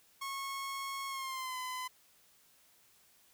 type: tone with pitch glide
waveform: sawtooth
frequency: 1094 to 1014.9 Hz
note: C#6 to B5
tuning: -23 to +47 cents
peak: -34 dBFS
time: 0.21-1.88 s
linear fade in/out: 10 ms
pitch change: -130 cents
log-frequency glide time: 1.08-1.57 s
effects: white hiss -66 dBFS RMS until 3.33 s